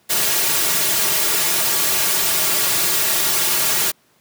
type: noise with comb filter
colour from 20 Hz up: white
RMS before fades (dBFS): -18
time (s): 0.09-3.92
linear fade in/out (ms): 20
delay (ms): 3.9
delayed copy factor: -0.9
effects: pink hiss -58 dBFS RMS until 4.2 s + high-pass 150 Hz 12 dB/octave